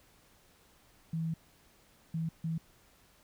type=tone bursts at uneven times; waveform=sine; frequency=162.7 Hz; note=E3; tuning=22 cents flat; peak=-31 dBFS; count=3; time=1.13-1.34 / 2.14-2.29 / 2.44-2.58 s; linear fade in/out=5 ms; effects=pink hiss -64 dBFS RMS until 3.23 s